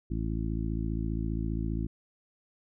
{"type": "harmonic tone", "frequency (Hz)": 55, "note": "A1", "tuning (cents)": 0, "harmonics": [1, 2, 3, 4, 5, 6], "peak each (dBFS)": [-32, -35, -37, -38, -39, -40], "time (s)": [0.1, 1.87], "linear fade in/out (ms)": 10, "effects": []}